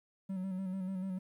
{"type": "tone with vibrato", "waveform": "triangle", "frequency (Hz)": 188.5, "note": "F#3", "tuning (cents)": 32, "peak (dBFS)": -33, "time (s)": [0.29, 1.19], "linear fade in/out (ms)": 10, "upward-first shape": "square", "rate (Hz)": 6.8, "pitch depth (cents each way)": 36, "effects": ["12-bit"]}